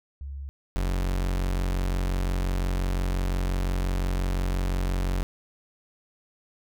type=tone pair in turn; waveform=sine / 40% pulse; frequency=69.3 / 45.74 Hz; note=C#2 / F#1; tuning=0 / -19 cents; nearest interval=perfect fifth; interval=719 cents; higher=first; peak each=-33 / -23 dBFS; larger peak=second; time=0.21-0.49 / 0.76-5.23 s; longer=second; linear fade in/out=0 ms; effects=none